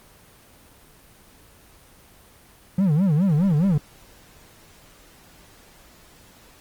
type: tone with vibrato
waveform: triangle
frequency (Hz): 170.8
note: F3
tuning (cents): -38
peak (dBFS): -14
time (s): 2.78-3.78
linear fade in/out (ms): 5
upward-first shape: sine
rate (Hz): 4.8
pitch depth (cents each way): 280
effects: pink hiss -51 dBFS RMS until 6.6 s + Opus 24 kbps